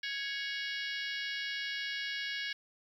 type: harmonic tone with a mistuned harmonic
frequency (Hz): 554.4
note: C#5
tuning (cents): 0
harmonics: 3 / 4 / 5 / 6 / 7 / 8 / 9 / 10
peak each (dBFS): -39 / -41 / -43 / -45 / -46 / -47 / -48 / -49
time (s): 0.03-2.53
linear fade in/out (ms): 5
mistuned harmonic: 5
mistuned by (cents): +60
effects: 11-bit